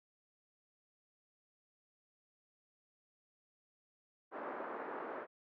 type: band-pass noise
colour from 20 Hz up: pink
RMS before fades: -44 dBFS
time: 4.31-5.27 s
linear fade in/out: 50 ms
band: 320 to 1500 Hz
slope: 24 dB/octave
effects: none